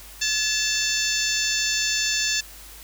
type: harmonic tone with a mistuned harmonic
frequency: 887 Hz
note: A5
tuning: 14 cents sharp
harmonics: 2 / 3 / 4 / 5 / 6 / 7 / 8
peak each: -29 / -29 / -29 / -29 / -29 / -29 / -29 dBFS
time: 0.21-2.41 s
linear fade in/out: 10 ms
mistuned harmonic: 2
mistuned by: -50 cents
effects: added 50 Hz sine -46 dBFS peak until 2.83 s + white hiss -44 dBFS RMS until 2.83 s